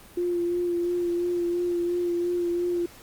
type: tone with vibrato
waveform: sine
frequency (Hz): 349.2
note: F4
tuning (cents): 0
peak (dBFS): -23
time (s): 0.17-2.86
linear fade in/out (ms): 5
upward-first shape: sine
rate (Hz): 2.9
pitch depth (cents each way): 20
effects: pink hiss -49 dBFS RMS until 3.02 s + Opus 32 kbps